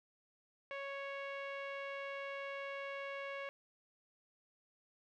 sawtooth tone with low-pass filter, 554.4 Hz, C#5, in tune, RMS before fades -44 dBFS, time 0.71-3.49 s, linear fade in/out 0 ms, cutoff 2400 Hz, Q 2.5, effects none

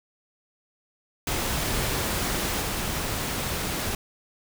pink noise with level steps, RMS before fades -27 / -29 dBFS, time 1.27-3.95 s, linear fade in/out 2 ms, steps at 2.61 s, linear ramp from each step 10 ms, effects none

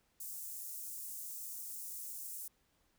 white high-pass noise, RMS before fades -45 dBFS, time 0.2-2.48 s, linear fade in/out 5 ms, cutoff 7000 Hz, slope 24 dB/octave, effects pink hiss -75 dBFS RMS until 2.98 s

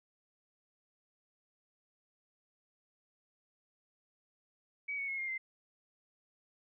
sine tone with pitch steps, 2270 / 2221 / 2173 / 2125 / 2079 Hz, C#7 / C#7 / C#7 / C7 / C7, +41 / +3 / -35 / +26 / -12 cents, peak -35 dBFS, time 4.88-5.38 s, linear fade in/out 10 ms, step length 100 ms, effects none

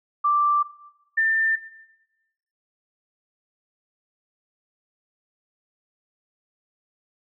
sine tone pair in turn, 1174.7 / 1790.8 Hz, D6 / A6, 0 / +30 cents, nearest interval perfect fifth, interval 730 cents, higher second, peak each -17 dBFS, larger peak neither, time 0.24-0.63 / 1.17-1.56 s, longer neither, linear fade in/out 10 ms, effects noise-tail reverb RT60 1.0 s tail -17 dB re dry

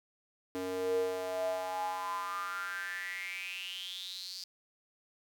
square tone with high-pass filter sweep, 92.5 Hz, F#2, in tune, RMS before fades -37 dBFS, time 0.55-4.44 s, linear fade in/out 0 ms, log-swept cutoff 350 to 4800 Hz, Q 8.7, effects none

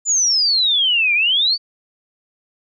sine exponential two-way sweep, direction down then up, 7150 to 2329 to 4665 Hz, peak -13 dBFS, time 0.05-1.58 s, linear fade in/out 50 ms, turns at 1.14 s, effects none

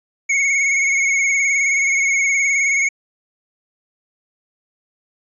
square tone with vibrato, 2200 Hz, C#7, 14 cents flat, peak -15 dBFS, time 0.29-2.89 s, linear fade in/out 10 ms, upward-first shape sine, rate 19 Hz, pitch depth 42 cents each way, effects resampled to 22050 Hz

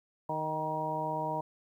harmonic tone with a mistuned harmonic, 155.56 Hz, D#3, in tune, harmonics 1 / 2 / 3 / 4 / 5 / 6, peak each -40 / -42 / -42 / -37 / -39 / -34 dBFS, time 0.29-1.41 s, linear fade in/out 5 ms, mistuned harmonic 6, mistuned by +31 cents, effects 11-bit

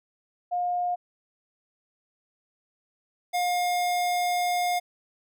sine / square tone pair in turn, 712 / 712 Hz, F5 / F5, +33 / +33 cents, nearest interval unison, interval 0 cents, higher neither, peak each -24 dBFS, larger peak neither, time 0.51-0.96 / 3.33-4.8 s, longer second, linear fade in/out 20 ms, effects none

